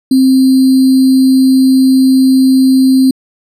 sine tone with sample-and-hold, 262.5 Hz, C4, 6 cents sharp, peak -4 dBFS, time 0.11-3.11 s, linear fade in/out 5 ms, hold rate 4410 Hz, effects resampled to 32000 Hz

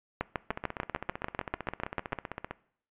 two click trains, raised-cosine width 0.5 ms, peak -14 / -20 dBFS, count 14 / 32, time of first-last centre 0.21-2.13 / 0.51-2.51 s, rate 6.77 / 15.5 Hz, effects noise-tail reverb RT60 0.6 s tail -20 dB re dry + resampled to 8000 Hz

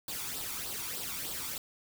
white noise with flanger, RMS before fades -38 dBFS, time 0.08-1.58 s, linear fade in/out 2 ms, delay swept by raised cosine 0.22 to 0.89 ms, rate 3.3 Hz, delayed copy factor +0.6, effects none

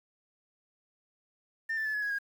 sine tone with pitch steps, 1800 / 1765 / 1730.7 / 1697 / 1664 / 1631.6 Hz, A6 / A6 / A6 / G#6 / G#6 / G#6, +39 / +5 / -29 / +37 / +3 / -31 cents, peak -28 dBFS, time 1.69-2.188 s, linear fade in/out 10 ms, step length 83 ms, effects tanh soft clip ceiling -27 dBFS + 9-bit

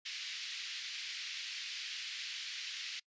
white band-pass noise, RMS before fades -43 dBFS, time 0.05-3 s, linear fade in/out 10 ms, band 2000 to 4900 Hz, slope 24 dB/octave, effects noise-tail reverb RT60 0.1 s tail -24 dB re dry + resampled to 16000 Hz

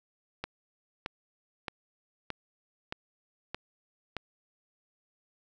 click train, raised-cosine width 0.3 ms, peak -18 dBFS, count 7, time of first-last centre 0.44-4.167 s, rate 1.61 Hz, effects none

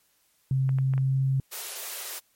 sine tone with pitch glide, 133 to 133.93 Hz, C3 to C3, +29 to +41 cents, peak -21 dBFS, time 0.51-1.4 s, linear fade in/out 2 ms, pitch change +12 cents, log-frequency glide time 1.01-1.17 s
clicks, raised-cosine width 0.5 ms, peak -26 dBFS, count 4, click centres 0.692 / 0.786 / 0.937 / 0.979 s
white high-pass noise, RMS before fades -36 dBFS, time 1.51-2.2 s, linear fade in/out 20 ms, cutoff 360 Hz, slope 96 dB/octave
effects white hiss -67 dBFS RMS until 2.35 s + MP3 64 kbps

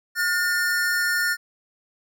square tone pair together, 1433 / 1802 Hz, F6 / A6, +44 / +41 cents, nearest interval major third, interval 397 cents, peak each -24 dBFS, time 0.15-1.37 s, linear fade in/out 50 ms, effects none

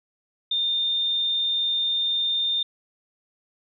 sine tone, 3621 Hz, A7, 49 cents sharp, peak -21 dBFS, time 0.51-2.63 s, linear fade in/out 5 ms, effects none

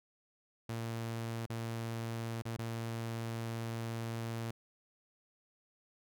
sawtooth tone with dropouts, 114.7 Hz, A#2, 28 cents flat, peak -33 dBFS, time 0.69-4.51 s, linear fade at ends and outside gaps 5 ms, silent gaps 1.462-1.498 / 2.421-2.453 / 2.568-2.587 s, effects none

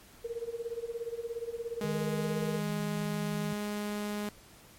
sine tone with tremolo, 466.2 Hz, A#4, in tune, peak -31 dBFS, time 0.24-2.6 s, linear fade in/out 10 ms, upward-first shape sine, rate 17 Hz, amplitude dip 85%
sawtooth tone, 207.7 Hz, G#3, in tune, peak -29 dBFS, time 1.81-4.29 s, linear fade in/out 2 ms
sine tone with pitch glide, 155.56 to 160.21 Hz, D#3 to E3, 0 to -49 cents, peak -34 dBFS, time 1.84-3.53 s, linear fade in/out 0 ms, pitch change +51 cents, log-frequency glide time 2.11-2.34 s
effects pink hiss -56 dBFS RMS until 4.78 s + MP3 64 kbps

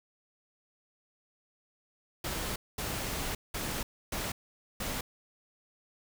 pink noise bursts at uneven times, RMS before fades -35 dBFS, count 5, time 2.24-2.56 / 2.78-3.35 / 3.54-3.83 / 4.12-4.32 / 4.8-5.01 s, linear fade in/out 5 ms, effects none

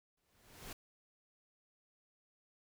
pink noise with exponential growth, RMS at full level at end -45 dBFS, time 0.17-0.73 s, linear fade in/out 5 ms, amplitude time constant 120 ms, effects none

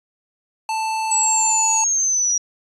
square tone, 882 Hz, A5, 4 cents sharp, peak -21 dBFS, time 0.69-1.84 s, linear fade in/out 2 ms
sine exponential sweep, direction down, 7902 to 5740 Hz, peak -16 dBFS, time 1.11-2.38 s, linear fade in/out 5 ms
effects resampled to 24000 Hz

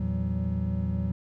triangle tone cluster, 81.6 / 113.9 / 169.7 / 188.7 Hz, E2 / A#2 / F3 / F#3, -17 / -40 / -49 / +34 cents, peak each -28 / -30 / -34 / -28 dBFS, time 0-1.12 s, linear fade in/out 5 ms, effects none

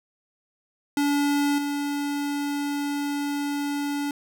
square tone with level steps, 287.1 Hz, D4, 39 cents flat, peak -21 / -26 dBFS, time 0.97-4.11 s, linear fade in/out 2 ms, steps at 1.58 s, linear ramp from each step 5 ms, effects none

